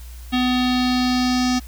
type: tone with low-pass filter sweep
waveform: square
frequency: 251.1 Hz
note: B3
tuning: 29 cents sharp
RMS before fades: -19 dBFS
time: 0.32-1.6 s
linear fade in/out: 20 ms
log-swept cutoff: 3500 to 5600 Hz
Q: 3.6
effects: added 60 Hz sine -34 dBFS peak until 1.67 s + white hiss -47 dBFS RMS until 1.67 s